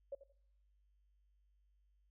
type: tone with echo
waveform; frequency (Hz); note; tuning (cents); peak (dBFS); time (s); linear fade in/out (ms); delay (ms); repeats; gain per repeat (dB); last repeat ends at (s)
sine; 554.4; C#5; 0; -40; 0.12-0.15; 5; 87; 2; -14; 0.324
effects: noise-tail reverb RT60 0.8 s tail -25 dB re dry + added 50 Hz sine -70 dBFS peak until 2.1 s